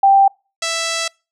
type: tone pair in turn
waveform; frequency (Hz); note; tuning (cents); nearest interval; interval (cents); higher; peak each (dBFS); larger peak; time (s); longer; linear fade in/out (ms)
sine / 5% pulse; 786 / 660.9; G5 / E5; +4 / +4; minor third; 300; first; -7; neither; 0.03-0.28 / 0.62-1.08; second; 5
effects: noise-tail reverb RT60 0.3 s tail -26 dB re dry + low-pass 9000 Hz 12 dB/octave